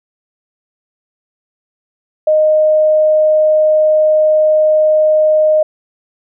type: tone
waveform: sine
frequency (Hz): 618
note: D#5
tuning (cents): -12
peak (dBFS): -7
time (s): 2.27-5.63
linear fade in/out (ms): 5
effects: none